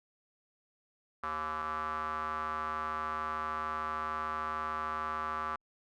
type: tone with band-pass filter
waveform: square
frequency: 77.78 Hz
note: D#2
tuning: in tune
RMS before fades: -36 dBFS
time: 1.23-5.56 s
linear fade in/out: 5 ms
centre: 1200 Hz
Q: 6.6
effects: Opus 48 kbps